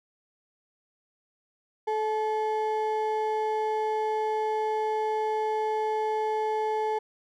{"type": "ring-modulated tone", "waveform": "triangle", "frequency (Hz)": 648, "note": "E5", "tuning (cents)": -30, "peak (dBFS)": -20, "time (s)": [1.87, 6.99], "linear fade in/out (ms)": 10, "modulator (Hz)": 214, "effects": []}